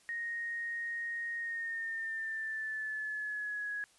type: tone with pitch glide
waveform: sine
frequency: 1864.7 to 1670.9 Hz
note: A#6 to G#6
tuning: 0 to +10 cents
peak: -35 dBFS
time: 0.09-3.84 s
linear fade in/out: 0 ms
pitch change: -190 cents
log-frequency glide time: 1.37-3.71 s
effects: white hiss -65 dBFS RMS until 3.98 s + resampled to 24000 Hz